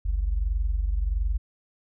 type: tone pair together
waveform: sine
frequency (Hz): 48.37 / 69.8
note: G1 / C#2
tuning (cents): -22 / +13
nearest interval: tritone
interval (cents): 635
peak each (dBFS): -23 / -30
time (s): 0.05-1.38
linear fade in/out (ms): 10
effects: none